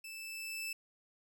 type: tone with level ramp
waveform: sawtooth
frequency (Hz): 2637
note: E7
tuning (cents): 0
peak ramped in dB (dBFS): -42 to -34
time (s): 0.04-0.73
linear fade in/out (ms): 5
effects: none